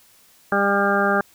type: harmonic tone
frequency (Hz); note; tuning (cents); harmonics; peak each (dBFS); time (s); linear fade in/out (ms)
200; G3; +35; 1 / 2 / 3 / 4 / 6 / 7 / 8; -24 / -24 / -24 / -24 / -24 / -24 / -24; 0.52-1.21; 2
effects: white hiss -54 dBFS RMS until 1.34 s